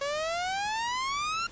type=exponential sweep; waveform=sawtooth; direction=up; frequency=552 to 1396.9 Hz; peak=-25 dBFS; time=0.01-1.47 s; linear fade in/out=5 ms; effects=pink hiss -50 dBFS RMS until 1.51 s + resampled to 16000 Hz